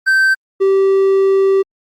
triangle tone pair in turn, 1553 / 388.2 Hz, G6 / G4, -17 / -17 cents, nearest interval 2 octaves, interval 2400 cents, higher first, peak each -7 dBFS, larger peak neither, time 0.06-0.35 / 0.6-1.63 s, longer second, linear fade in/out 20 ms, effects Opus 32 kbps

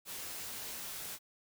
white noise with comb filter, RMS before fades -43 dBFS, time 0.05-1.19 s, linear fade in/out 50 ms, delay 19 ms, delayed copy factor -0.5, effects none

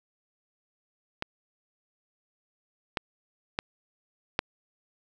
clicks, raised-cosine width 0.3 ms, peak -14 / -11 / -11 / -7 dBFS, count 4, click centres 1.224 / 2.972 / 3.589 / 4.391 s, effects none

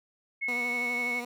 sine tone with pitch glide, 2185 to 2204 Hz, C#7 to C#7, -26 to -11 cents, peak -28 dBFS, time 0.41-1.21 s, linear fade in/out 20 ms, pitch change +15 cents, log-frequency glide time 0.52-0.58 s
15% pulse tone with vibrato, 242.7 Hz, B3, 30 cents flat, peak -29 dBFS, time 0.48-1.25 s, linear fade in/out 5 ms, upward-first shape triangle, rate 12 Hz, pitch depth 40 cents each way
effects none

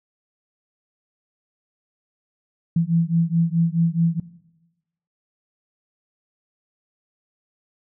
sine beating tone pair, 164.81 / 169.51 Hz, E3 / E3, 0 / +49 cents, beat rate 4.7 Hz, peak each -20 dBFS, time 2.76-4.2 s, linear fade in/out 5 ms, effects noise-tail reverb RT60 1.0 s tail -18 dB re dry

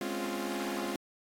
sawtooth chord, Db major seventh, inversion second, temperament equal with one note detuned, 207.7 / 259.2 / 277.2 / 349.2 Hz, Ab3 / C4 / Db4 / F4, 0 / -16 / 0 / 0 cents, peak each -35 / -36 / -36 / -33 dBFS, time 0.01-0.96 s, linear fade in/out 2 ms, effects AAC 48 kbps

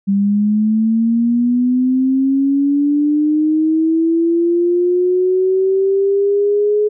sine linear sweep, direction up, 196 to 422.4 Hz, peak -11 dBFS, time 0.07-6.89 s, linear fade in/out 20 ms, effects none

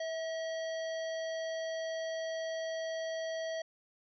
harmonic tone with a mistuned harmonic, 649 Hz, E5, 27 cents flat, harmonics 1 / 3 / 5 / 7 / 9, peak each -35 / -45 / -49 / -52 / -54 dBFS, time 0-3.62 s, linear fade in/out 5 ms, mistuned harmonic 3, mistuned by -27 cents, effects none

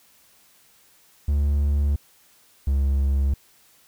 triangle tone pair in turn, 71.9 / 68.73 Hz, D2 / C#2, -36 / -14 cents, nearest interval minor second, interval 78 cents, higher first, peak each -16 dBFS, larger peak neither, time 1.28-1.96 / 2.67-3.34 s, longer first, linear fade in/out 5 ms, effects white hiss -57 dBFS RMS until 3.87 s

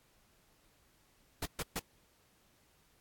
pink noise bursts, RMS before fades -36 dBFS, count 3, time 1.42-1.794 s, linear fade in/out 5 ms, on 38 ms, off 130 ms, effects pink hiss -69 dBFS RMS until 3 s + AAC 64 kbps

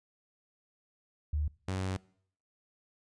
sine / sawtooth tone pair in turn, 74.9 / 94.23 Hz, D2 / F#2, +35 / +32 cents, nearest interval major third, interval 397 cents, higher second, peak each -28 / -28 dBFS, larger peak neither, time 1.33-1.48 / 1.68-1.97 s, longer second, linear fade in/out 5 ms, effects noise-tail reverb RT60 0.6 s tail -23 dB re dry + resampled to 22050 Hz

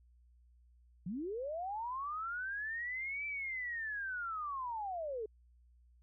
sine linear two-way sweep, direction up then down, 160 to 2337 to 412.8 Hz, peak -37 dBFS, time 1.06-5.26 s, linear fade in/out 5 ms, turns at 3.26 s, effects added 60 Hz sine -62 dBFS peak until 6.02 s

